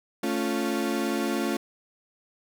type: chord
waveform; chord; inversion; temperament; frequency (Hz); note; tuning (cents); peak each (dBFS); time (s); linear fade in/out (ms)
35% pulse; A augmented; none; equal; 220 / 277.2 / 349.2; A3 / C#4 / E#4; 0 / 0 / 0; -28; 0.23-1.57; 5
effects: none